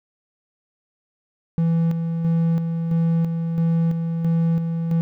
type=tone with tremolo; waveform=triangle; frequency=165.8 Hz; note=E3; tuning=10 cents sharp; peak=-14 dBFS; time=1.58-5.01 s; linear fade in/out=0 ms; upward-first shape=square; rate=1.5 Hz; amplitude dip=45%; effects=none